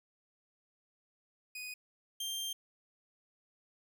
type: tone pair in turn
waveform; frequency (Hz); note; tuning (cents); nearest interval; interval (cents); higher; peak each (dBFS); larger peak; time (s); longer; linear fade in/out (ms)
sawtooth; 2489 / 3174; D#7 / G7; 0 / +21; major third; 421; second; -38 / -33; second; 1.55-1.74 / 2.2-2.53; second; 5
effects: none